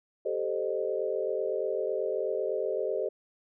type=chord; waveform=sine; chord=A half-diminished seventh; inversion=third; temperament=equal with one note detuned; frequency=392 / 440 / 523.3 / 613.3 Hz; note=G4 / A4 / C5 / Eb5; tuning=0 / 0 / 0 / -25 cents; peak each=-33 / -33 / -33 / -34 dBFS; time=0.25-3.09 s; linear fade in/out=10 ms; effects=none